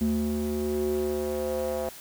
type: tone with band-pass filter sweep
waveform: square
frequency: 74.1 Hz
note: D2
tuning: 16 cents sharp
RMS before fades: -28 dBFS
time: 0.01-1.89 s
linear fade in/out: 0 ms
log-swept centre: 240 to 600 Hz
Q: 4.1
effects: white hiss -45 dBFS RMS until 2 s

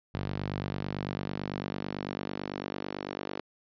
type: tone with high-pass filter sweep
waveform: sawtooth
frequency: 49 Hz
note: G1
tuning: in tune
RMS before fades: -36 dBFS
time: 0.14-3.4 s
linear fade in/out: 0 ms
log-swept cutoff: 110 to 340 Hz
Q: 1.3
effects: resampled to 11025 Hz

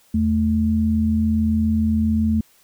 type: tone pair together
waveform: sine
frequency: 82.3 / 219.7 Hz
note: E2 / A3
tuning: -2 / -2 cents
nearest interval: octave + perfect fourth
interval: 1700 cents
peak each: -21 / -17 dBFS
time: 0.14-2.41 s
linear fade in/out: 5 ms
effects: white hiss -56 dBFS RMS until 2.63 s

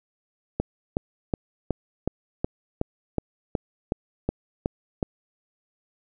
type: click train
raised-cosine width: 2 ms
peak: -10 dBFS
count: 13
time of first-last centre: 0.6-5.028 s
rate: 2.71 Hz
effects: none

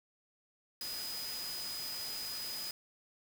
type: tone in noise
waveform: sine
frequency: 4978 Hz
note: D#8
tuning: in tune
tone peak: -40 dBFS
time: 0.81-2.71 s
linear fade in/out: 2 ms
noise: white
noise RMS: -44 dBFS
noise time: 0.81-2.71 s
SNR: +1 dB
effects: none

